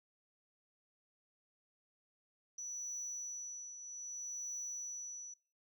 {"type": "tone with tremolo", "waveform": "sine", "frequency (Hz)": 5920, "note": "F#8", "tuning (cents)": 0, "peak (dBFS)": -37, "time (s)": [2.58, 5.34], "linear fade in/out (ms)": 5, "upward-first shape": "triangle", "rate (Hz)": 0.63, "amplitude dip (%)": 70, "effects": ["noise-tail reverb RT60 0.4 s tail -26 dB re dry", "tanh soft clip ceiling -39 dBFS"]}